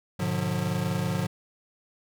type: chord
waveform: square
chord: G# diminished seventh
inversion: none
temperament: just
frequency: 103.83 / 124.59 / 149.51 / 179.41 Hz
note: G#2 / B2 / D3 / F3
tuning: 0 / +16 / +31 / +47 cents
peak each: -33 / -35 / -32 / -30 dBFS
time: 0.19-1.27 s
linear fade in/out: 10 ms
effects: none